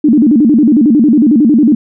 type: tone with vibrato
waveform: sine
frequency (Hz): 261.6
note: C4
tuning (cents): 0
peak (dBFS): -4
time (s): 0.04-1.75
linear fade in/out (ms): 5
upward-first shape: square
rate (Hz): 11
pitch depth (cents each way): 240
effects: none